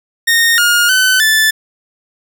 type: tone with pitch steps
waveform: sawtooth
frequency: 1846 / 1425 / 1516 / 1753 Hz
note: A#6 / F6 / F#6 / A6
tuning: -17 / +34 / +42 / -7 cents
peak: -5 dBFS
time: 0.27-1.51 s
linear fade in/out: 10 ms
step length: 310 ms
effects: none